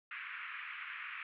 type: band-pass noise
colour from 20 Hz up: white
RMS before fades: -45 dBFS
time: 0.11-1.23 s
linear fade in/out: 2 ms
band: 1200 to 2600 Hz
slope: 48 dB/octave
effects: none